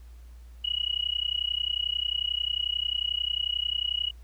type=tone with amplitude modulation; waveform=sine; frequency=2913 Hz; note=F#7; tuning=28 cents flat; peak=-22 dBFS; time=0.64-4.11 s; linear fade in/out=10 ms; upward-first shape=sine; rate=31.2 Hz; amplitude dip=100%; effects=added 59 Hz sine -44 dBFS peak until 4.23 s + pink hiss -63 dBFS RMS until 4.23 s